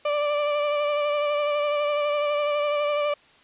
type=tone with vibrato; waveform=35% pulse; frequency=587.3 Hz; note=D5; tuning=in tune; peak=-20 dBFS; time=0.05-3.14 s; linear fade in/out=5 ms; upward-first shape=sine; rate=12 Hz; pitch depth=22 cents each way; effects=white hiss -55 dBFS RMS until 3.43 s + resampled to 8000 Hz